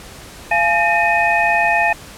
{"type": "tone cluster", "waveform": "sine", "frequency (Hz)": [687, 846, 1816, 2507], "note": ["F5", "G#5", "A#6", "D#7"], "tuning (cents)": [-29, 32, -46, 12], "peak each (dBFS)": -18, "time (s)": [0.51, 1.93], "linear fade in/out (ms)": 5, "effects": ["pink hiss -37 dBFS RMS until 2.17 s", "low-pass 12000 Hz 12 dB/octave"]}